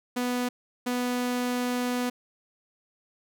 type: tone bursts at uneven times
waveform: sawtooth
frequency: 246.9 Hz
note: B3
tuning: in tune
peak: -22 dBFS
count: 2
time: 0.16-0.49 / 0.86-2.1 s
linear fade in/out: 10 ms
effects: none